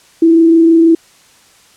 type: tone with frequency modulation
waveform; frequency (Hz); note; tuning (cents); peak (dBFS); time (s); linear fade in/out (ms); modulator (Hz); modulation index
sine; 329.6; E4; 0; -4; 0.22-0.95; 5; 26.2; 0.23
effects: white hiss -46 dBFS RMS until 1.76 s + low-pass 9000 Hz 12 dB/octave